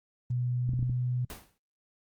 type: tone with pitch glide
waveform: sine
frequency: 123.47 to 124.47 Hz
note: B2 to B2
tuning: 0 to +14 cents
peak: -27 dBFS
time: 0.3-1.25 s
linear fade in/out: 5 ms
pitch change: +14 cents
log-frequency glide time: 0.58-0.75 s
type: clicks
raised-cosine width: 5 ms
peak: -23 dBFS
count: 5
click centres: 0.692 / 0.736 / 0.793 / 0.828 / 0.897 s
type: noise with exponential decay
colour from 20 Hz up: pink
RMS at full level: -38 dBFS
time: 1.3-1.58 s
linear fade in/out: 1 ms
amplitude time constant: 59 ms
effects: noise-tail reverb RT60 0.1 s tail -23 dB re dry + Opus 24 kbps